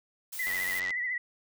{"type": "noise", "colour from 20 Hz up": "blue", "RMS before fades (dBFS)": -39, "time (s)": [0.32, 0.8], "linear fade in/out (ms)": 10}
{"type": "tone with vibrato", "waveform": "sine", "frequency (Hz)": 1975.5, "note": "B6", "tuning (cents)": 0, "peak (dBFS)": -29, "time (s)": [0.39, 1.18], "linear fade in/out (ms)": 5, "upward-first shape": "triangle", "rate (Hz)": 14, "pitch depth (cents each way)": 74}
{"type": "click train", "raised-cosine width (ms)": 0.2, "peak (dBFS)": -22, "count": 41, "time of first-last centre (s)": [0.47, 0.906], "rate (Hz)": 91.8}
{"effects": []}